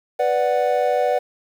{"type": "chord", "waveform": "triangle", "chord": "B minor", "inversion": "none", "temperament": "equal", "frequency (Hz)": [493.9, 587.3, 740], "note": ["B4", "D5", "F#5"], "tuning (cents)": [0, 0, 0], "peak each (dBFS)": -19, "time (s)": [0.19, 1.19], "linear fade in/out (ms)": 10, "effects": ["8-bit"]}